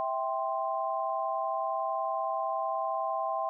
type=chord; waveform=sine; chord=C major; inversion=first; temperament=just; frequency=654.1 / 784.9 / 1046.5 Hz; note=E5 / G5 / C6; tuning=-14 / +2 / 0 cents; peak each=-33 dBFS; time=0-3.49 s; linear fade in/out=0 ms; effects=none